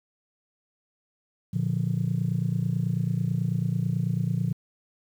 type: chord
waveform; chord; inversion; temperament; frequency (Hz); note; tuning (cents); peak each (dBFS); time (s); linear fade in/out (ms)
sine; Bb major; none; just; 116.54 / 145.68 / 174.81; Bb2 / D3 / F3; 0 / -14 / +2; -27; 1.53-4.53; 10
effects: tanh soft clip ceiling -16 dBFS + 9-bit